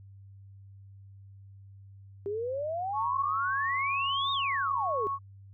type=exponential two-way sweep; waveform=sine; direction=up then down; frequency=392 to 3764 to 392 Hz; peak=-30 dBFS; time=2.26-5.07 s; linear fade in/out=0 ms; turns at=4.32 s
type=tone; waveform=sine; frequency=1104 Hz; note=C#6; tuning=7 cents flat; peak=-29 dBFS; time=2.93-5.19 s; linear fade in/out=50 ms
effects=added 98 Hz sine -48 dBFS peak until 5.53 s